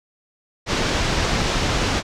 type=low-pass noise; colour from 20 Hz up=pink; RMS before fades=-21 dBFS; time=0.66-2.03 s; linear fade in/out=50 ms; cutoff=6300 Hz; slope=24 dB/octave; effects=none